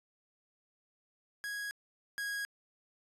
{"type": "tone pair in turn", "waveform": "45% pulse", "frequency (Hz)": [1656, 1647.3], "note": ["G#6", "G#6"], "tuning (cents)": [-5, -15], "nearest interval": "unison", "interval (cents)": 10, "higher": "first", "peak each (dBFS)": [-37, -35], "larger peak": "second", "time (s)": [[1.44, 1.71], [2.18, 2.45]], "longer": "neither", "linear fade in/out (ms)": 0, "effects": ["resampled to 32000 Hz"]}